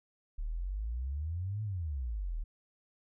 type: exponential two-way sweep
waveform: sine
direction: up then down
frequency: 35.69 to 109.8 to 35.69 Hz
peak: -33 dBFS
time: 0.38-2.44 s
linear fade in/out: 10 ms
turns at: 1.63 s
effects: none